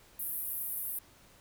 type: band-pass noise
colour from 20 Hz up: pink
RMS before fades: -37 dBFS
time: 0.19-0.99 s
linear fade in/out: 5 ms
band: 11000 to 16000 Hz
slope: 48 dB/octave
effects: pink hiss -60 dBFS RMS until 1.4 s